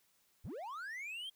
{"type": "linear sweep", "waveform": "triangle", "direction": "up", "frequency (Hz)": [44, 3247], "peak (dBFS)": -40, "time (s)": [0.44, 1.3], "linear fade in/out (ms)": 10, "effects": ["white hiss -73 dBFS RMS until 1.35 s"]}